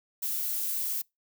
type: noise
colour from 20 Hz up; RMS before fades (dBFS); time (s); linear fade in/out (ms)
violet; -31; 0.22-1.02; 10
effects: noise-tail reverb RT60 0.2 s tail -26 dB re dry